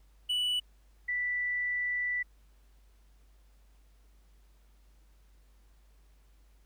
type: tone pair in turn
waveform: triangle / sine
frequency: 2960 / 1971.3 Hz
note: F#7 / B6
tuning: 0 / -4 cents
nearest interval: perfect fifth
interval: 704 cents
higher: first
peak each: -26 / -29 dBFS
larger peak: first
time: 0.29-0.6 / 1.08-2.23 s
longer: second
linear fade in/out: 10 ms
effects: added 50 Hz sine -58 dBFS peak until 6.65 s + pink hiss -71 dBFS RMS until 6.65 s